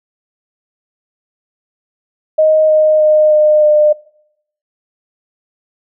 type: tone with pitch steps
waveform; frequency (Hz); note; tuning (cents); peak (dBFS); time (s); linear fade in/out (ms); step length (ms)
sine; 624 / 618.6 / 613.3 / 608 / 602.7; D#5 / D#5 / D#5 / D#5 / D5; +5 / -10 / -25 / -40 / +45; -6; 2.38-3.93; 10; 310
effects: noise-tail reverb RT60 0.7 s tail -21 dB re dry